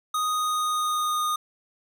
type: tone with pitch glide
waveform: square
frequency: 1244.5 to 1229.5 Hz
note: D#6 to D#6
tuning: 0 to -21 cents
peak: -24 dBFS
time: 0.14-1.36 s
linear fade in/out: 5 ms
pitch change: -21 cents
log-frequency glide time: 0.3-1.2 s
effects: none